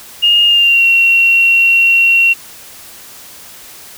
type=tone with pitch glide; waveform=sine; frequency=2841 to 2736 Hz; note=F7 to F7; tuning=+29 to -36 cents; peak=-6 dBFS; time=0.22-2.34 s; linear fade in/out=20 ms; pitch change=-65 cents; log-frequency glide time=0.45-0.85 s; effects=white hiss -35 dBFS RMS until 3.97 s